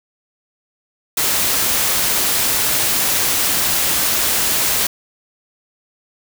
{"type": "noise", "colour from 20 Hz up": "white", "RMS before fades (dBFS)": -17, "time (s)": [1.17, 4.87], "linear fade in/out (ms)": 5, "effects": []}